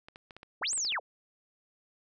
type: clicks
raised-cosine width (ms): 0.3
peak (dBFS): -31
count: 9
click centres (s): 0.085 / 0.159 / 0.308 / 0.366 / 0.431 / 0.731 / 0.777 / 0.85 / 0.923
type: linear two-way sweep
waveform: sine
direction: up then down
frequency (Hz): 64.8 to 8630 to 346.7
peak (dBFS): -29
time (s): 0.61-1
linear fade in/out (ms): 20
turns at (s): 0.74
effects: none